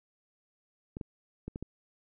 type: clicks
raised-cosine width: 3 ms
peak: -25 dBFS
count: 5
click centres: 0.969 / 1.012 / 1.48 / 1.559 / 1.626 s
effects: none